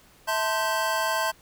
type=tone cluster; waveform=square; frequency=652 / 888 / 1045 / 1556 Hz; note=E5 / A5 / C6 / G6; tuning=-19 / +16 / -2 / -13 cents; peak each=-30 dBFS; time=0.27-1.32 s; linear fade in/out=20 ms; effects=pink hiss -56 dBFS RMS until 1.41 s

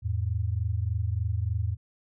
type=tone pair together; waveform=sine; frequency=84.5 / 107.86 Hz; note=E2 / A2; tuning=+43 / -34 cents; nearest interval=major third; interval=423 cents; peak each=-28 dBFS; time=0.02-1.77 s; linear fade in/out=50 ms; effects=none

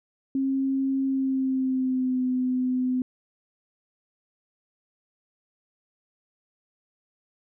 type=tone with pitch glide; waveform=sine; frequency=268.8 to 254 Hz; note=C4 to B3; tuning=+47 to +49 cents; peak=-22 dBFS; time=0.35-3.02 s; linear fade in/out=2 ms; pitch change=-98 cents; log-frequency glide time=1.05-2.24 s; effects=none

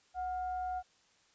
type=tone with frequency modulation; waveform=sine; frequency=735 Hz; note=F#5; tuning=12 cents flat; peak=-34 dBFS; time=0.14-0.83 s; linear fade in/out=50 ms; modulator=671 Hz; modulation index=0.3; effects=white hiss -68 dBFS RMS until 1.34 s + resampled to 16000 Hz

